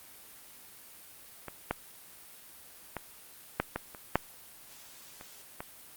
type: clicks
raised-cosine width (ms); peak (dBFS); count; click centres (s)
0.5; -23 / -13 / -19 / -10 / -16 / -29 / -7 / -30 / -22; 9; 1.483 / 1.71 / 2.967 / 3.6 / 3.76 / 3.948 / 4.156 / 5.211 / 5.605
effects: white hiss -52 dBFS RMS until 5.96 s + Opus 32 kbps